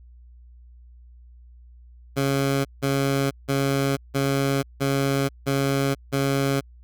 15% pulse tone bursts, 137.8 Hz, C#3, 10 cents flat, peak -14 dBFS, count 7, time 2.16-6.61 s, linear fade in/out 20 ms, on 490 ms, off 170 ms, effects added 60 Hz sine -45 dBFS peak until 6.83 s

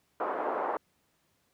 white band-pass noise, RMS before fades -32 dBFS, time 0.2-0.77 s, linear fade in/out 2 ms, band 330 to 1100 Hz, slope 24 dB/octave, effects pink hiss -72 dBFS RMS until 1.53 s + high-pass 80 Hz 12 dB/octave

